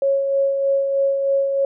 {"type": "tone with tremolo", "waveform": "sine", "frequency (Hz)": 550, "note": "C#5", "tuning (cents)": -14, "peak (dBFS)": -14, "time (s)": [0.02, 1.65], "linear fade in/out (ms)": 2, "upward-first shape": "sine", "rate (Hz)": 3.2, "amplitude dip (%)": 40, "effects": []}